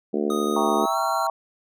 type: harmonic tone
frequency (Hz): 73.3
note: D2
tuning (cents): -3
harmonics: 3 / 4 / 5 / 6 / 7 / 8 / 9 / 10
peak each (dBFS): -27 / -28 / -26 / -28 / -34 / -41 / -37 / -43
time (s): 0.13-0.86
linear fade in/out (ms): 10
type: tone with pitch glide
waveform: square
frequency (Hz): 1244.5 to 1365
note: D#6 to F6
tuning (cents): 0 to -40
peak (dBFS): -29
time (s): 0.3-1.27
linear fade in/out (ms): 2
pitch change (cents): +160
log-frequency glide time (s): 0.79-0.98
type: chord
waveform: sine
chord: E diminished seventh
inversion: none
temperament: equal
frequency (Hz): 659.3 / 784 / 932.3 / 1108.7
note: E5 / G5 / Bb5 / Db6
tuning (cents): 0 / 0 / 0 / 0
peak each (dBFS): -27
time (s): 0.56-1.3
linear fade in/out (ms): 2
effects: none